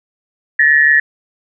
sine tone pair together, 1741.9 / 1888 Hz, A6 / A#6, -18 / +22 cents, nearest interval minor second, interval 140 cents, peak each -10 dBFS, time 0.59-1 s, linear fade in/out 5 ms, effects none

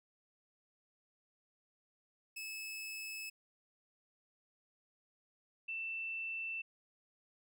sawtooth / sine tone pair in turn, 2600 / 2670 Hz, E7 / E7, -24 / +22 cents, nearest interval unison, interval 46 cents, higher second, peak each -39 / -38 dBFS, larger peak second, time 2.36-3.3 / 5.68-6.62 s, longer neither, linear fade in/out 10 ms, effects none

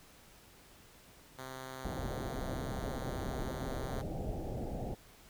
5% pulse tone, 130.81 Hz, C3, in tune, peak -32 dBFS, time 1.38-4.02 s, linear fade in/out 10 ms
pink low-pass noise, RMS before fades -39 dBFS, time 1.84-4.95 s, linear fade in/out 10 ms, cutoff 820 Hz, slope 96 dB/octave
effects pink hiss -59 dBFS RMS until 5.29 s

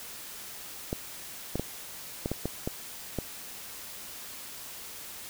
clicks, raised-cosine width 2 ms, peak -16 dBFS, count 8, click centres 0.929 / 1.556 / 1.596 / 2.259 / 2.316 / 2.456 / 2.675 / 3.187 s, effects white hiss -43 dBFS RMS until 5.29 s

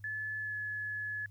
sine tone with pitch glide, 1726 to 1706.2 Hz, A6 to G#6, -34 to +46 cents, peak -35 dBFS, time 0.04-1.26 s, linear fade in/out 2 ms, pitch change -20 cents, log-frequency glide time 0.39-0.55 s, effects added 102 Hz sine -50 dBFS peak until 1.3 s + white hiss -74 dBFS RMS until 1.3 s

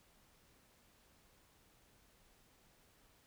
silence, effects pink hiss -69 dBFS RMS until 3.26 s

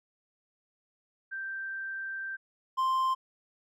sine / triangle tone pair in turn, 1568 / 1046.5 Hz, G6 / C6, 0 / 0 cents, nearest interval perfect fifth, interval 700 cents, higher first, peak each -34 / -23 dBFS, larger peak second, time 1.31-2.37 / 2.77-3.15 s, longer first, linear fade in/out 20 ms, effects none

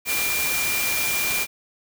sine tone in noise, 2388 Hz, D7, 28 cents sharp, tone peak -25 dBFS, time 0.05-1.47 s, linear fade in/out 50 ms, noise white, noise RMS -25 dBFS, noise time 0.05-1.47 s, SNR -3 dB, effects none

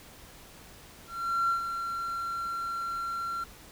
triangle tone with ADSR envelope, 1367 Hz, F6, 37 cents flat, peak -20 dBFS, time 1.07-3.44 s, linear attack 420 ms, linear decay 110 ms, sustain -9 dB, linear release 5 ms, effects tanh soft clip ceiling -20 dBFS + pink hiss -51 dBFS RMS until 3.71 s

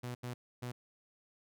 sawtooth tone bursts at uneven times, 123 Hz, B2, 7 cents flat, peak -35 dBFS, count 3, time 0.03-0.15 / 0.23-0.34 / 0.62-0.72 s, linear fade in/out 10 ms, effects none

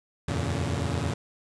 sawtooth tone cluster, 82.4 / 91.3 / 115.4 / 141.2 Hz, E2 / F#2 / A#2 / C#3, 0 / -23 / -17 / +32 cents, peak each -28 dBFS, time 0.28-1.14 s, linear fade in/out 5 ms, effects resampled to 22050 Hz + 8-bit

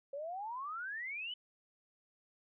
sine exponential sweep, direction up, 542 to 3057 Hz, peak -39 dBFS, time 0.13-1.34 s, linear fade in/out 5 ms, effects none

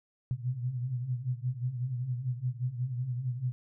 sine tone cluster, 120.8 / 126.8 / 131.9 Hz, B2 / B2 / C3, -38 / +46 / +14 cents, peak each -35 / -34 / -37 dBFS, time 0.31-3.52 s, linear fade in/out 0 ms, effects none

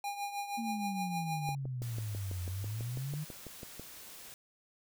square tone with tremolo, 810 Hz, G#5, 43 cents flat, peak -34 dBFS, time 0.04-1.55 s, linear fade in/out 2 ms, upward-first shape triangle, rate 6.4 Hz, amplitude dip 70%
sine exponential two-way sweep, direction down then up, 234.4 to 88 to 156.8 Hz, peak -35 dBFS, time 0.57-3.25 s, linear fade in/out 20 ms, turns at 2.44 s
click train, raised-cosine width 2 ms, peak -31 dBFS, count 15, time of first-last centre 1.49-3.796 s, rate 6.07 Hz
white noise, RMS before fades -50 dBFS, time 1.82-4.34 s, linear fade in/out 0 ms
effects none

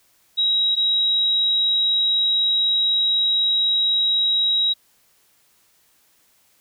sine tone pair in turn, 3836 / 3836 Hz, A#7 / A#7, +49 / +49 cents, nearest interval unison, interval 0 cents, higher neither, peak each -16 dBFS, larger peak neither, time 0.37-0.76 / 0.76-4.74 s, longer second, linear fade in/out 20 ms, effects white hiss -60 dBFS RMS until 6.6 s

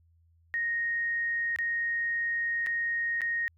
sine tone with dropouts, 1864.7 Hz, A#6, in tune, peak -27 dBFS, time 0.54-3.48 s, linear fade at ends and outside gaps 0 ms, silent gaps 1.561-1.587 / 2.663-2.669 / 3.208-3.217 s, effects added 83 Hz sine -61 dBFS peak until 3.57 s

